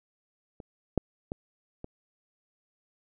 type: clicks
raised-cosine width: 2 ms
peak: -29 / -10 / -20 / -25 dBFS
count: 4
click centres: 0.602 / 0.977 / 1.319 / 1.844 s
effects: none